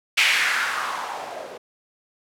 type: noise with low-pass filter sweep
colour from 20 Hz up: violet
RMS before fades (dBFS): -24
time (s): 0.17-1.58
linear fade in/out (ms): 10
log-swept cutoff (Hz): 2500 to 500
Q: 3
effects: none